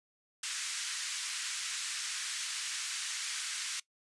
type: band-pass noise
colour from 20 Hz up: white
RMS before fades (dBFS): -38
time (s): 0.43-3.8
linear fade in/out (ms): 5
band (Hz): 1400 to 8500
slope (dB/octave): 24
effects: noise-tail reverb RT60 0.1 s tail -20 dB re dry + resampled to 24000 Hz